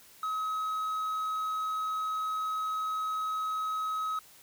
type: tone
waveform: triangle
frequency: 1275 Hz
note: D#6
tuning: 42 cents sharp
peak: -28 dBFS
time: 0.23-4.19 s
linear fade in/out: 2 ms
effects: white hiss -56 dBFS RMS until 4.42 s